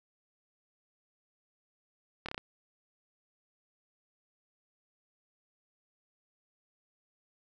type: slowing click train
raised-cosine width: 0.3 ms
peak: -21 dBFS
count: 5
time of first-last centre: 2.26-2.379 s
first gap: 26 ms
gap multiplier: 1.09
effects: none